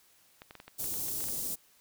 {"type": "clicks", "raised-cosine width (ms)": 0.3, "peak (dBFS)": -30, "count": 11, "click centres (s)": [0.419, 0.509, 0.553, 0.601, 0.68, 0.842, 0.94, 1.083, 1.206, 1.24, 1.286]}
{"type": "band-stop noise", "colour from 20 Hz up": "white", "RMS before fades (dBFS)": -35, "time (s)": [0.78, 1.56], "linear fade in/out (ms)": 20, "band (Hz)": [440, 7000], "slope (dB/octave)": 12}
{"effects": ["white hiss -64 dBFS RMS until 1.8 s"]}